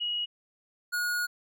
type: tone pair in turn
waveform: sine / square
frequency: 2900 / 1445.9 Hz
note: F#7 / F#6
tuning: -35 / -40 cents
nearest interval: octave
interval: 1205 cents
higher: first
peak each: -28 dBFS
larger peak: neither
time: 0-0.26 / 0.92-1.27 s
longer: second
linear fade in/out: 20 ms
effects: none